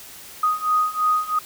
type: beating tone pair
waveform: sine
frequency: 1244.5 / 1247.5 Hz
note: D#6 / D#6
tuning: 0 / +4 cents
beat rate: 3 Hz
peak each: -22 / -20 dBFS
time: 0.43-1.39 s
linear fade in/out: 5 ms
effects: white hiss -41 dBFS RMS until 1.45 s